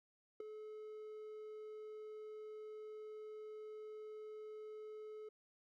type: tone with ADSR envelope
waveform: triangle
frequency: 429.5 Hz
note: A4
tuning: 42 cents flat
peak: -37 dBFS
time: 0.4-5.29 s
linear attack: 4 ms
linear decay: 7 ms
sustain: -9 dB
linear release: 6 ms
effects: none